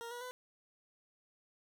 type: tone with pitch steps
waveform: 20% pulse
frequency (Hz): 466.2 / 483.5 / 501.4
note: A#4 / B4 / B4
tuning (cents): 0 / -37 / +26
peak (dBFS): -38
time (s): 0.01-0.31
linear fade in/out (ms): 0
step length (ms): 100
effects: none